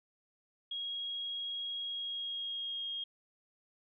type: tone with pitch glide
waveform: sine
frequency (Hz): 3291 to 3251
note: G#7 to G#7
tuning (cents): -16 to -38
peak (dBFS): -36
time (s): 0.71-3.04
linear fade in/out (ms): 5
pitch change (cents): -22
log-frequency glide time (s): 1.82-2.87
effects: none